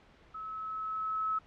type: tone with level ramp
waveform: sine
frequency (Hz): 1294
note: E6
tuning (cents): -32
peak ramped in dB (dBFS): -39 to -28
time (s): 0.34-1.39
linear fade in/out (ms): 10
effects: pink hiss -60 dBFS RMS until 1.46 s + low-pass 3000 Hz 12 dB/octave